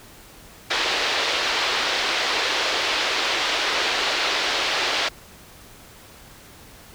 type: band-pass noise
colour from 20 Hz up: white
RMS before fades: -23 dBFS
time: 0.7-5.09 s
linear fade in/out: 10 ms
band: 340 to 4400 Hz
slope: 24 dB/octave
effects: pink hiss -46 dBFS RMS until 6.94 s